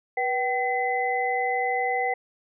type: tone cluster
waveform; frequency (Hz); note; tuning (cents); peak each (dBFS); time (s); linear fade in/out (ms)
sine; 487.9 / 767 / 2028; B4 / G5 / B6; -21 / -38 / +45; -29 / -25 / -28; 0.17-2.14; 5
effects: none